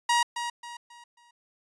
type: tone with echo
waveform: sawtooth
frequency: 951 Hz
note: A#5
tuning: 34 cents sharp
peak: -17 dBFS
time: 0.09-0.23 s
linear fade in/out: 5 ms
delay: 270 ms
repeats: 4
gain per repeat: -9 dB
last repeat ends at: 1.31 s
effects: resampled to 22050 Hz